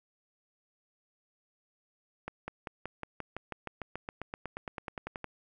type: accelerating click train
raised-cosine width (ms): 0.5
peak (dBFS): -22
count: 23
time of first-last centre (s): 2.28-5.243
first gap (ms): 200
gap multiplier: 0.96
effects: none